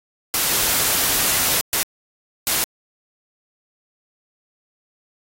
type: noise bursts at uneven times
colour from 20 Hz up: white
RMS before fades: -19 dBFS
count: 3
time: 0.34-1.61 / 1.73-1.83 / 2.47-2.64 s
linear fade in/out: 0 ms
effects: AAC 48 kbps